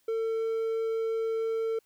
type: tone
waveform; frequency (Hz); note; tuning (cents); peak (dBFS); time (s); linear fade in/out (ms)
triangle; 449.5; A4; +37; -25; 0.08-1.79; 5
effects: white hiss -70 dBFS RMS until 1.85 s